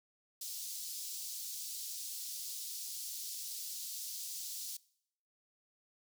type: high-pass noise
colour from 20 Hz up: pink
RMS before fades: -43 dBFS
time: 0.41-4.77 s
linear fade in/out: 5 ms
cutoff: 4400 Hz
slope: 24 dB/octave
effects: noise-tail reverb RT60 0.7 s tail -22 dB re dry